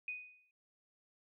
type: tone with exponential decay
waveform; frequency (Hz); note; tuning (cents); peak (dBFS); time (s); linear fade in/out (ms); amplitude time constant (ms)
sine; 2489; D#7; 0; -36; 0.08-0.51; 2; 93
effects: none